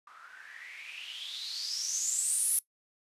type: noise with low-pass filter sweep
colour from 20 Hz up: violet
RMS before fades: -35 dBFS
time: 0.07-2.59 s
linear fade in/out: 2 ms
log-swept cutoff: 1200 to 11000 Hz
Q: 8.9
effects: noise-tail reverb RT60 0.1 s tail -19 dB re dry + resampled to 32000 Hz